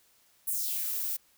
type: noise with high-pass filter sweep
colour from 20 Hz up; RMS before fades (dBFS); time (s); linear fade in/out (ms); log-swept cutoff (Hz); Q
violet; -32; 0.47-1.17; 10; 11000 to 250; 2.1
effects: white hiss -65 dBFS RMS until 1.37 s